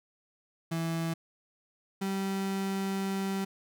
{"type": "tone pair in turn", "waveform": "35% pulse", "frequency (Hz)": [164.81, 194.08], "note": ["E3", "G3"], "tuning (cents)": [0, -17], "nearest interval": "minor third", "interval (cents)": 283, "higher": "second", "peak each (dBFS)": -28, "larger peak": "neither", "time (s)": [[0.71, 1.14], [2.01, 3.45]], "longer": "second", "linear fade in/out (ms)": 10, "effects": []}